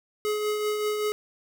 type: tone with tremolo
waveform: square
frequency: 422.3 Hz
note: G#4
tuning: 29 cents sharp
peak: -24 dBFS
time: 0.25-1.12 s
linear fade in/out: 0 ms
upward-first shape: triangle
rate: 5.2 Hz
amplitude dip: 40%
effects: none